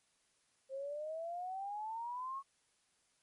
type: exponential sweep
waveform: sine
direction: up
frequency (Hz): 527 to 1110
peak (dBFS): -39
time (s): 0.69-2.43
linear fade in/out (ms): 50
effects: white hiss -75 dBFS RMS until 3.22 s + MP3 48 kbps